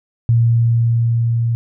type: tone with level ramp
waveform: sine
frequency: 116.54 Hz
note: A#2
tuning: in tune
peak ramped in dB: -9 to -14 dBFS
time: 0.29-1.55 s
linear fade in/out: 0 ms
effects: none